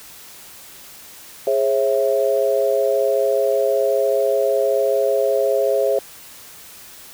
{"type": "chord", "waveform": "sine", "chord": "C# minor", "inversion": "second", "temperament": "equal with one note detuned", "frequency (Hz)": [415.3, 540.5, 659.3], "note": ["G#4", "C#5", "E5"], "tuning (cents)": [0, -44, 0], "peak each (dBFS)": [-20, -18, -21], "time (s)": [1.47, 5.99], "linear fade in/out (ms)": 2, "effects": ["white hiss -41 dBFS RMS until 7.13 s"]}